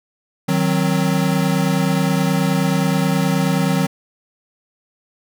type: chord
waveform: square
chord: C diminished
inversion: first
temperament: equal with one note detuned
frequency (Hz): 155.56 / 185 / 263.7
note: Eb3 / Gb3 / C4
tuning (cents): 0 / 0 / +14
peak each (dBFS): -20 / -19 / -23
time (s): 0.48-3.87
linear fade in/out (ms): 10
effects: none